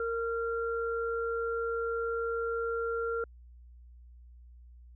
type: tone pair together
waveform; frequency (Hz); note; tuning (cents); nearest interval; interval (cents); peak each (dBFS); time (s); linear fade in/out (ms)
sine; 461.6 / 1379.6; A#4 / F6; -17 / -22; octave + perfect fifth; 1895; -31 / -35; 0-3.24; 2
effects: added 60 Hz sine -50 dBFS peak until 4.95 s